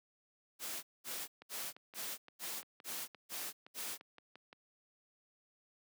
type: noise bursts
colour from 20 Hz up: white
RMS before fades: -42 dBFS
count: 8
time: 0.59-3.98 s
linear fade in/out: 50 ms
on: 240 ms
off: 210 ms
type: click train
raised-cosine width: 0.3 ms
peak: -37 dBFS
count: 19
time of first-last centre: 1.42-4.529 s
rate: 5.79 Hz
effects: high-pass 200 Hz 12 dB/octave